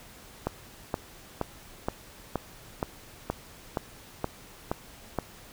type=click train; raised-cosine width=1 ms; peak=-13 dBFS; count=11; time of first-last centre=0.47-5.187 s; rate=2.12 Hz; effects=pink hiss -50 dBFS RMS until 5.52 s